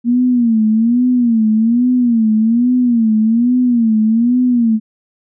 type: tone with vibrato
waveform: sine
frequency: 233.1 Hz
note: A#3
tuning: in tune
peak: -9 dBFS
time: 0.04-4.8 s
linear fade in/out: 50 ms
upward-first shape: sine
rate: 1.2 Hz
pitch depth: 130 cents each way
effects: none